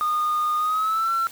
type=tone with pitch glide; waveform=sine; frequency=1225 to 1351.4 Hz; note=D#6 to E6; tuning=-27 to +43 cents; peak=-18 dBFS; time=0.01-1.27 s; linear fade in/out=0 ms; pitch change=+170 cents; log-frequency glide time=0.58-1.11 s; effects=tanh soft clip ceiling -18 dBFS + white hiss -43 dBFS RMS until 1.31 s